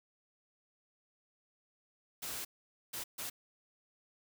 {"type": "noise bursts at uneven times", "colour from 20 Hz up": "white", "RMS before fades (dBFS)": -41, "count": 3, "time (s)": [[2.22, 2.45], [2.93, 3.04], [3.18, 3.3]], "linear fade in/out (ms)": 10, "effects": []}